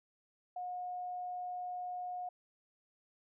sine tone, 722 Hz, F#5, 43 cents flat, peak -38 dBFS, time 0.56-2.29 s, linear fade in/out 5 ms, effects none

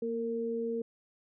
sine tone pair together, 233.1 / 459.4 Hz, A#3 / A#4, 0 / -25 cents, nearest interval octave, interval 1175 cents, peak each -36 / -32 dBFS, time 0.02-0.82 s, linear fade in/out 5 ms, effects none

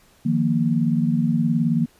sine chord, Eb suspended second, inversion none, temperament equal, 155.56 / 174.61 / 233.1 Hz, Eb3 / F3 / Bb3, 0 / 0 / 0 cents, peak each -22 / -23 / -20 dBFS, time 0.25-1.86 s, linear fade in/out 10 ms, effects pink hiss -56 dBFS RMS until 1.99 s + resampled to 32000 Hz

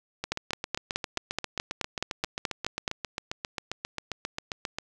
two click trains, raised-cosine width 0.2 ms, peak -14 / -10 dBFS, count 35 / 13, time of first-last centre 0.24-4.785 / 0.32-2.879 s, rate 7.48 / 4.69 Hz, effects none

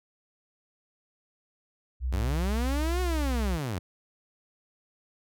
sine tone, 63.1 Hz, B1, 38 cents sharp, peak -26 dBFS, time 2-3.59 s, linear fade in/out 50 ms
sawtooth linear two-way sweep, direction up then down, 79.6 to 370 to 79.6 Hz, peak -26 dBFS, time 2.12-3.79 s, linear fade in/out 10 ms, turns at 3.01 s
effects none

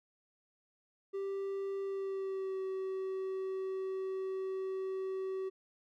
triangle tone with pitch glide, 392 to 380.6 Hz, G4 to F#4, 0 to +49 cents, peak -33 dBFS, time 1.13-5.5 s, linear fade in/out 20 ms, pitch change -51 cents, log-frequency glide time 1.83-2.61 s, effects none

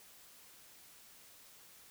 silence, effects white hiss -59 dBFS RMS until 1.9 s

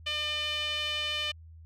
sawtooth tone with band-pass filter, 601 Hz, D5, 40 cents sharp, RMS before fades -32 dBFS, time 0.06-1.32 s, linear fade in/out 10 ms, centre 3000 Hz, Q 4.1, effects added 81 Hz sine -47 dBFS peak until 1.65 s

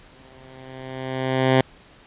10% pulse tone with exponential growth, 130.81 Hz, C3, in tune, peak -5 dBFS, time 0.13-1.61 s, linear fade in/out 0 ms, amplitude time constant 320 ms, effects pink hiss -50 dBFS RMS until 2.06 s + resampled to 8000 Hz

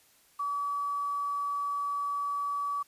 sine tone with quantisation, 1144 Hz, D6, 46 cents flat, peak -29 dBFS, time 0.39-2.83 s, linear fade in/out 10 ms, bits 9, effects white hiss -63 dBFS RMS until 2.87 s + resampled to 32000 Hz

